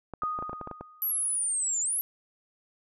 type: clicks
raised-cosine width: 1 ms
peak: -23 dBFS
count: 10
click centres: 0.137 / 0.235 / 0.389 / 0.425 / 0.495 / 0.531 / 0.613 / 0.674 / 0.713 / 0.81 s
type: tone with exponential decay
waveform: sine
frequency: 1240 Hz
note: D#6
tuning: 6 cents flat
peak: -26 dBFS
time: 0.22-1.37 s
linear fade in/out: 1 ms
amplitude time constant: 250 ms
type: linear two-way sweep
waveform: sine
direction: down then up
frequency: 11840 to 6910 to 11840 Hz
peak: -26 dBFS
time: 1.02-2.01 s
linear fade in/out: 0 ms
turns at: 1.81 s
effects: none